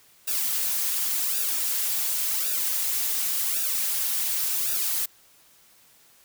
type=noise with flanger; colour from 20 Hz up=blue; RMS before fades=-26 dBFS; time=0.27-5.06 s; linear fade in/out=10 ms; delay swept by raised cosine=0.93 to 5.63 ms; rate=0.9 Hz; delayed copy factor=-0.9; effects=white hiss -57 dBFS RMS until 6.24 s